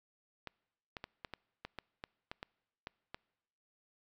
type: clicks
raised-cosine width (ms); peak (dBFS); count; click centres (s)
0.3; -26; 12; 0.473 / 0.968 / 1.041 / 1.248 / 1.337 / 1.65 / 1.787 / 2.039 / 2.315 / 2.429 / 2.871 / 3.145
effects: noise-tail reverb RT60 1.0 s tail -26 dB re dry

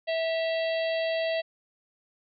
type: harmonic tone with a mistuned harmonic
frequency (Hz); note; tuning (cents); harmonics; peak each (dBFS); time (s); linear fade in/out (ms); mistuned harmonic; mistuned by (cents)
653; E5; -17; 1 / 3 / 4 / 5 / 6 / 7; -26 / -36 / -38 / -40 / -42 / -43; 0.07-1.42; 20; 4; +54
effects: none

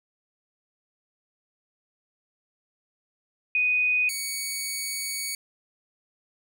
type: tone pair in turn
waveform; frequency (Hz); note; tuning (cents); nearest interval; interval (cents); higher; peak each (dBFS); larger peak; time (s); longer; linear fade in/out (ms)
sine / 10% pulse; 2489 / 2239; D#7 / C#7; 0 / +17; major second; 183; first; -20; neither; 3.55-4.09 / 4.09-5.35; second; 2
effects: none

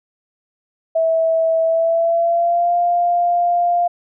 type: tone with pitch glide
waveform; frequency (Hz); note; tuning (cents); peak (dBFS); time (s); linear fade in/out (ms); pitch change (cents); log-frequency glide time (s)
sine; 652 to 698.8; E5 to F5; -19 to +1; -13; 0.95-3.88; 10; +120; 1.63-2.75
effects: none

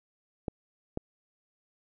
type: clicks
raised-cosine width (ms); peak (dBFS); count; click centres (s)
2; -18; 2; 0.482 / 0.974
effects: none

